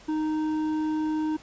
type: tone with hard clipping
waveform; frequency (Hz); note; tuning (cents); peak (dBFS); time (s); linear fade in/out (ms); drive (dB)
sine; 310; D#4; -6; -26; 0.08-1.37; 10; 7
effects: pink hiss -51 dBFS RMS until 1.42 s + resampled to 16000 Hz